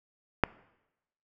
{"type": "click", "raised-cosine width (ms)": 0.5, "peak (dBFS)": -6, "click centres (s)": 0.437, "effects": ["noise-tail reverb RT60 0.9 s tail -21 dB re dry"]}